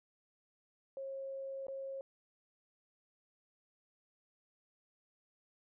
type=tone with dropouts; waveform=sine; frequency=541 Hz; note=C#5; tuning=42 cents flat; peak=-40 dBFS; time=0.97-2.01 s; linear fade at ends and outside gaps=1 ms; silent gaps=1.668-1.683 s; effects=none